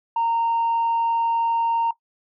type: tone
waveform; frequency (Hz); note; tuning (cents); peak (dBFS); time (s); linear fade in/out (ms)
sine; 923; A#5; -17; -17; 0.16-1.91; 5
effects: noise-tail reverb RT60 0.1 s tail -17 dB re dry + tanh soft clip ceiling -16 dBFS